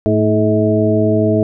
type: harmonic tone with a mistuned harmonic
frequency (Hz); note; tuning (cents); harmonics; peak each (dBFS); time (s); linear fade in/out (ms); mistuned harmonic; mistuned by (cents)
106.8; G#2; +49; 1 / 2 / 3 / 4 / 6; -17 / -17 / -17 / -17 / -17; 0.06-1.43; 0; 2; +42
effects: none